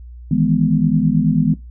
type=chord; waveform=sine; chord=E major seventh; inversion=third; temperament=equal; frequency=155.56 / 164.81 / 207.7 / 246.9 Hz; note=D#3 / E3 / G#3 / B3; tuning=0 / 0 / 0 / 0 cents; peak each=-18 dBFS; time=0.31-1.54 s; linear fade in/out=5 ms; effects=noise-tail reverb RT60 0.2 s tail -17 dB re dry + added 60 Hz sine -33 dBFS peak until 1.7 s